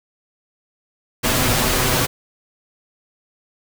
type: noise with comb filter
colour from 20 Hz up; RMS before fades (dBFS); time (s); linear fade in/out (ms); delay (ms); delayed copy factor
pink; -18; 1.23-2.07; 20; 7.9; +0.55
effects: none